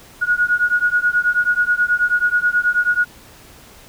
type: beating tone pair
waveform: sine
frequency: 1445 / 1454.3 Hz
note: F#6 / F#6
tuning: -41 / -30 cents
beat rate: 9.3 Hz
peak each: -17 dBFS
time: 0.21-3.05 s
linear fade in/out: 20 ms
effects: pink hiss -44 dBFS RMS until 3.88 s